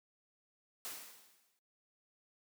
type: noise with exponential decay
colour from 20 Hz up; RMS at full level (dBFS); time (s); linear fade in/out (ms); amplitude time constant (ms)
white; -42; 0.85-1.59; 0; 160
effects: noise-tail reverb RT60 0.1 s tail -17 dB re dry + high-pass 200 Hz 12 dB/octave